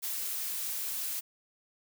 blue noise, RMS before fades -35 dBFS, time 0.02-1.21 s, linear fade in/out 20 ms, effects none

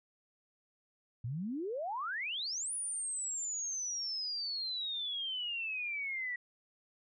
sine exponential two-way sweep, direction up then down, 109.4 to 9870 to 1928 Hz, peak -35 dBFS, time 1.24-6.36 s, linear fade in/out 5 ms, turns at 2.73 s, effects none

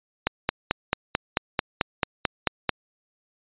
click train, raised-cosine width 0.3 ms, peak -4 dBFS, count 12, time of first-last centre 0.27-2.693 s, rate 4.54 Hz, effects resampled to 8000 Hz

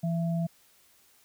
sine tone pair together, 167.2 / 668.8 Hz, E3 / E5, +25 / +25 cents, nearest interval 2 octaves, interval 2400 cents, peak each -26 / -37 dBFS, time 0.03-0.47 s, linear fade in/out 10 ms, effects white hiss -62 dBFS RMS until 1.24 s

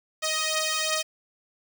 5% pulse beating tone pair, 624 / 626.8 Hz, D#5 / D#5, +5 / +13 cents, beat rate 2.8 Hz, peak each -18 / -15 dBFS, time 0.22-1.03 s, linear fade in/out 20 ms, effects none

